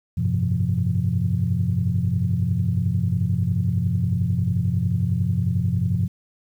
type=tone cluster; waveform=sine; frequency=93 / 104.1 / 127.1 / 172.8 Hz; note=F#2 / G#2 / C3 / F3; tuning=+9 / +5 / -50 / -18 cents; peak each=-24 dBFS; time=0.17-6.08 s; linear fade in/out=10 ms; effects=tanh soft clip ceiling -9 dBFS + 9-bit